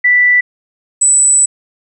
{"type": "tone pair in turn", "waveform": "sine", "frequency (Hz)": [1973, 7956], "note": ["B6", "B8"], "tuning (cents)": [-2, 12], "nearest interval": "2 octaves", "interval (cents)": 2414, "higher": "second", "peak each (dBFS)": -6, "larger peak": "neither", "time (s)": [[0.04, 0.41], [1.01, 1.46]], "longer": "second", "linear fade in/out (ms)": 10, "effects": []}